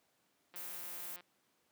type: click train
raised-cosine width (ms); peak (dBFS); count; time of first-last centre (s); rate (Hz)
0.3; -39; 119; 0.54-1.207; 177
type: noise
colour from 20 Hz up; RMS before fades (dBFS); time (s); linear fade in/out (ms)
violet; -45; 0.56-1.16; 0
effects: pink hiss -75 dBFS RMS until 1.71 s + high-pass 200 Hz 12 dB/octave